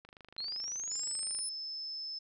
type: click train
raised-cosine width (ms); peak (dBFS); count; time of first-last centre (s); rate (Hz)
0.3; -36; 35; 0.05-1.389; 25.4
type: linear sweep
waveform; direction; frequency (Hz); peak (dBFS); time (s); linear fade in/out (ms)
sine; up; 4103 to 9956; -36; 0.38-1.49; 2
type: tone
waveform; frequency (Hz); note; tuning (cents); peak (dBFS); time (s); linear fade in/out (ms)
sine; 5250; E8; -8; -38; 0.9-2.19; 10
effects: none